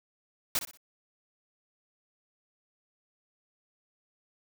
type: noise with echo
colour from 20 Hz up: white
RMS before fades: -28 dBFS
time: 0.55-0.59 s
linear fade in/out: 2 ms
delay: 61 ms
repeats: 3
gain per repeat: -10 dB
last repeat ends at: 0.773 s
effects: none